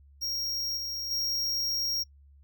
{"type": "tone with level steps", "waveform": "square", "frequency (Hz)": 5588, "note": "F8", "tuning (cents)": 0, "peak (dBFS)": [-30, -33, -28], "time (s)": [0.21, 2.04], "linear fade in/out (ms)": 20, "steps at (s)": [0.77, 1.11], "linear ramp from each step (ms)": 2, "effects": ["noise-tail reverb RT60 0.1 s tail -26 dB re dry", "added 70 Hz sine -53 dBFS peak until 2.43 s"]}